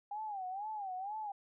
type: tone with vibrato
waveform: sine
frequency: 800 Hz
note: G5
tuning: 35 cents sharp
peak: -38 dBFS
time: 0.11-1.32 s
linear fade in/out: 5 ms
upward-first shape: sine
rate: 2.1 Hz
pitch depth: 150 cents each way
effects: none